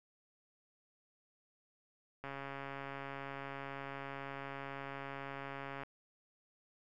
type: click train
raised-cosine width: 0.5 ms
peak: -29 dBFS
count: 497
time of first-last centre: 2.24-5.834 s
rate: 138 Hz
effects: none